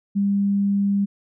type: tone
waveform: sine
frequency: 200 Hz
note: G3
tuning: 35 cents sharp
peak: -17 dBFS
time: 0.15-1.06 s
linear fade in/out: 20 ms
effects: none